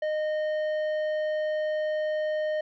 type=tone with tanh clipping; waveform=sine; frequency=615 Hz; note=D#5; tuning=20 cents flat; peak=-27 dBFS; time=0.02-2.61 s; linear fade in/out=5 ms; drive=9 dB; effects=none